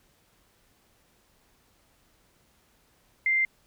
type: tone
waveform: sine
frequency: 2091 Hz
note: C7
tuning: 2 cents flat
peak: -21 dBFS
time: 3.26-3.45 s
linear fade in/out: 2 ms
effects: pink hiss -65 dBFS RMS until 3.66 s